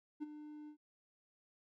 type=tone with ADSR envelope; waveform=triangle; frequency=300.3 Hz; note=D4; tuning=39 cents sharp; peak=-35 dBFS; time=0.2-0.77 s; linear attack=27 ms; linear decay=22 ms; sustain=-11 dB; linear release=89 ms; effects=none